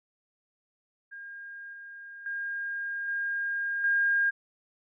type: tone with level steps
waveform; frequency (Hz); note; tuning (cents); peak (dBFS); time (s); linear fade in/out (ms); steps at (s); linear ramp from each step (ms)
sine; 1615; G#6; -49; -40 / -42 / -31 / -28 / -22; 1.11-4.31; 20; 1.73 / 2.26 / 3.08 / 3.84; 2
effects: none